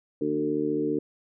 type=harmonic tone with a mistuned harmonic; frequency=75 Hz; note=D2; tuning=37 cents sharp; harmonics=2 / 3 / 4 / 5 / 6; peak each=-39 / -36 / -27 / -31 / -29 dBFS; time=0.21-0.99 s; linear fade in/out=5 ms; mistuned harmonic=3; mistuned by=+19 cents; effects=none